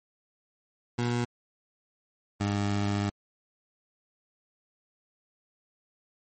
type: tone pair in turn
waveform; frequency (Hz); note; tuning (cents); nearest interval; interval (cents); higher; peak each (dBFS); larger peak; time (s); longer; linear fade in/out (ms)
20% pulse; 120.3 / 101.6; B2 / G#2; -45 / -38; minor third; 293; first; -21; neither; 0.98-1.25 / 2.4-3.1; second; 10
effects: MP3 32 kbps